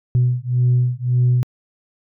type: beating tone pair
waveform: sine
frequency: 123.1 / 124.9 Hz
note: B2 / B2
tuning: -5 / +20 cents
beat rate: 1.8 Hz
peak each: -16 dBFS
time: 0.15-1.43 s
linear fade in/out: 0 ms
effects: tanh soft clip ceiling -9 dBFS